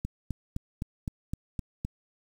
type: click train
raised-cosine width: 5 ms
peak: -19 dBFS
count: 8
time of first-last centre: 0.05-1.849 s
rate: 3.89 Hz
effects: 8-bit